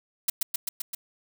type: noise with echo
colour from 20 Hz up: blue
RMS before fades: -23 dBFS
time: 0.28-0.3 s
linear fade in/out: 5 ms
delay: 130 ms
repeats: 5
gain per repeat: -2 dB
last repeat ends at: 0.95 s
effects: none